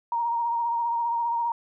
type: tone with vibrato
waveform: sine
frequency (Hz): 937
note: A#5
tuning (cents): +9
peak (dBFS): -23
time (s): 0.12-1.52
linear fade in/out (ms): 2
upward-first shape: triangle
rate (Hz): 15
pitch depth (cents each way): 33
effects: none